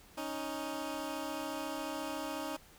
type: tone pair together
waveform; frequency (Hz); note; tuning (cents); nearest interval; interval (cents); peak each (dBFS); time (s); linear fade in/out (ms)
15% pulse; 277 / 311.1; C#4 / D#4; -1 / 0; major second; 201; -34 / -33; 0.17-2.57; 10
effects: pink hiss -59 dBFS RMS until 2.78 s